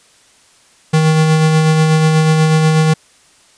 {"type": "tone with tremolo", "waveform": "square", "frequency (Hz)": 157.4, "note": "D#3", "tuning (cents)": 20, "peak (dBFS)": -8, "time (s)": [0.93, 2.94], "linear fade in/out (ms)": 10, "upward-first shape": "sine", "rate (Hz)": 8.2, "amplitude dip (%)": 30, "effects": ["white hiss -49 dBFS RMS until 3.57 s", "resampled to 22050 Hz"]}